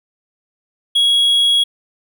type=tone; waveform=triangle; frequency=3322 Hz; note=G#7; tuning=in tune; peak=-9 dBFS; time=0.95-1.64 s; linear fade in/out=10 ms; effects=none